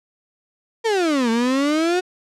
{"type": "exponential two-way sweep", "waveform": "35% pulse", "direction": "down then up", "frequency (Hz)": [470, 223.4, 371.4], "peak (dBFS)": -15, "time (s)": [0.84, 2.01], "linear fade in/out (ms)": 20, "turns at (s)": 1.3, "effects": ["low-pass 7000 Hz 12 dB/octave"]}